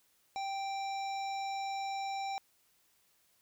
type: harmonic tone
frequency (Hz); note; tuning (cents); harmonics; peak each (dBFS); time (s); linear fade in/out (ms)
784; G5; 0; 1 / 3 / 5 / 7 / 9; -35 / -46 / -49 / -51 / -56; 0.36-2.38; 0
effects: white hiss -71 dBFS RMS until 3.41 s